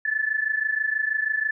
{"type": "tone pair together", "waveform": "sine", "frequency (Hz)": [1732, 1758.2], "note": ["A6", "A6"], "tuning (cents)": [-28, -2], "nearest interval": "unison", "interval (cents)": 26, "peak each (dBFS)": [-24, -26], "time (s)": [0.05, 1.51], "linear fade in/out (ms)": 5, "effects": []}